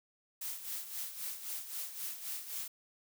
blue noise with tremolo, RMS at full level -39 dBFS, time 0.41-2.68 s, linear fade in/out 5 ms, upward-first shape sine, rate 3.8 Hz, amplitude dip 65%, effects none

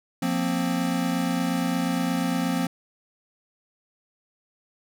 square chord, F suspended fourth, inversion none, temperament equal with one note detuned, 176.24 / 233.1 / 261.6 Hz, F3 / Bb3 / C4, +16 / 0 / 0 cents, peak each -28 / -30 / -27 dBFS, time 0.22-2.67 s, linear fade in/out 5 ms, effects none

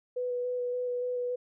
sine tone with vibrato, 493.9 Hz, B4, in tune, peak -29 dBFS, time 0.16-1.36 s, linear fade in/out 10 ms, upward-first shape square, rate 3.5 Hz, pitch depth 10 cents each way, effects none

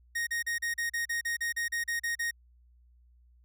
45% pulse tone bursts, 1864.7 Hz, A#6, in tune, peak -29 dBFS, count 14, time 0.15-2.311 s, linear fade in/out 10 ms, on 120 ms, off 37 ms, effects added 60 Hz sine -58 dBFS peak until 3.44 s

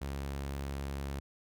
sawtooth tone, 69.3 Hz, C#2, in tune, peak -32 dBFS, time 0.01-1.2 s, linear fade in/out 10 ms, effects none

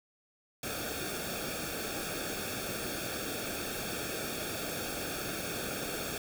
pink noise with comb filter, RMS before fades -37 dBFS, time 0.63-6.18 s, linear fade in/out 2 ms, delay 1 ms, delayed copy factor -0.8, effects none

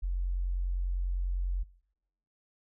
sine tone, 45.02 Hz, F#1, 47 cents flat, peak -28 dBFS, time 0.02-1.64 s, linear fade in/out 20 ms, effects noise-tail reverb RT60 0.8 s tail -23 dB re dry

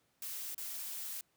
blue noise with dropouts, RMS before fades -42 dBFS, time 0.22-1.21 s, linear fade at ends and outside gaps 2 ms, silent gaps 0.547-0.579 s, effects pink hiss -75 dBFS RMS until 1.36 s + high-pass 100 Hz 12 dB/octave

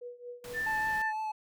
sine tone with tremolo, 486.7 Hz, B4, 25 cents flat, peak -38 dBFS, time 0.01-0.65 s, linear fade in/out 10 ms, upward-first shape triangle, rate 4.4 Hz, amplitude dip 90%
pink noise, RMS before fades -47 dBFS, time 0.44-1.02 s, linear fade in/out 2 ms
sine tone, 1775 Hz, A6, 15 cents sharp, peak -30 dBFS, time 0.53-1.13 s, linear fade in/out 50 ms
triangle tone with vibrato, 867 Hz, A5, 26 cents flat, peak -30 dBFS, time 0.66-1.32 s, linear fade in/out 10 ms, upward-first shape triangle, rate 5.9 Hz, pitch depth 20 cents each way
effects none

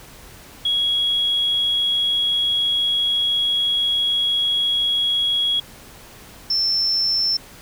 sine tone pair in turn, 3322 / 5353 Hz, G#7 / E8, 0 / +26 cents, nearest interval minor sixth, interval 826 cents, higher second, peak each -16 dBFS, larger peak neither, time 0.65-5.6 / 6.5-7.37 s, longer first, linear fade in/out 5 ms, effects tanh soft clip ceiling -12 dBFS + pink hiss -43 dBFS RMS until 7.61 s

